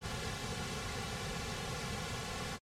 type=noise with comb filter; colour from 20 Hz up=pink; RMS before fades=-39 dBFS; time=0.01-2.59 s; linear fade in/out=50 ms; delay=3.2 ms; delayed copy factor=-0.85; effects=low-pass 7000 Hz 12 dB/octave + MP3 64 kbps